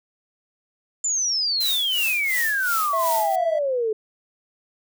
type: exponential sweep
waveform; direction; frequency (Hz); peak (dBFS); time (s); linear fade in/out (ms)
sine; down; 7240 to 423.2; -20; 1.04-3.93; 5
type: noise with tremolo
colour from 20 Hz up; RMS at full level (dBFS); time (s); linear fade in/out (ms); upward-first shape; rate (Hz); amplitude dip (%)
blue; -27; 1.6-3.36; 10; sine; 2.8; 75
type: tone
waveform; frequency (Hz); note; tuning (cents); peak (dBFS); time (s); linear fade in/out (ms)
triangle; 659.3; E5; 0; -22; 2.93-3.59; 5
effects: none